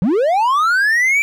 triangle linear sweep, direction up, 155.56 to 2349 Hz, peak -10 dBFS, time 0.02-1.22 s, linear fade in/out 0 ms, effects none

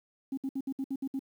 sine tone bursts, 269.4 Hz, C#4, 49 cents flat, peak -29 dBFS, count 8, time 0.32-1.193 s, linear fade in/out 5 ms, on 54 ms, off 63 ms, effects tanh soft clip ceiling -27 dBFS + 10-bit

